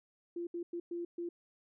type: tone bursts at uneven times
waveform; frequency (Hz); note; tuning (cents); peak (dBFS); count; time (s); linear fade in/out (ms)
sine; 344.6; F4; -23; -36; 5; 0.36-0.47 / 0.54-0.63 / 0.73-0.8 / 0.91-1.05 / 1.18-1.29; 5
effects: none